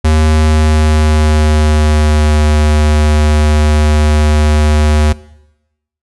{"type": "tone with pitch glide", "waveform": "square", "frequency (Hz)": [77.78, 75.65], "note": ["D#2", "D#2"], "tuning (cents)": [0, -48], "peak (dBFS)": -7, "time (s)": [0.04, 5.13], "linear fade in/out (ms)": 10, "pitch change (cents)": -48, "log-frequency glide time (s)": [0.24, 2.39], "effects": ["noise-tail reverb RT60 0.9 s tail -20 dB re dry", "resampled to 24000 Hz"]}